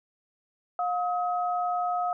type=tone pair together; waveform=sine; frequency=714 / 1272.2 Hz; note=F5 / D#6; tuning=+38 / +38 cents; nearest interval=minor seventh; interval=1000 cents; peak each=-26 / -31 dBFS; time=0.79-2.13 s; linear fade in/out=2 ms; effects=none